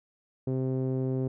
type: tone with low-pass filter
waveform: sawtooth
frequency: 130.5 Hz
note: C3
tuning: 4 cents flat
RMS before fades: -29 dBFS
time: 0.47-1.28 s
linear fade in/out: 5 ms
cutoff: 410 Hz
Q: 1.9
effects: none